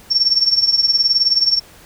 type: tone with tremolo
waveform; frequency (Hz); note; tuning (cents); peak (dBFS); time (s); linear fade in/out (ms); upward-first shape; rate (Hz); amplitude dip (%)
sine; 5460; F8; -40; -8; 0.1-1.6; 20; triangle; 19; 85
effects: pink hiss -44 dBFS RMS until 1.85 s